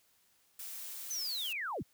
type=noise; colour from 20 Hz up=blue; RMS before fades=-44 dBFS; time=0.59-1.53 s; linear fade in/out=5 ms
type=linear sweep; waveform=sine; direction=down; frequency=6260 to 43.65 Hz; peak=-35 dBFS; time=1.1-1.83 s; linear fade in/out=10 ms
effects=white hiss -70 dBFS RMS until 1.93 s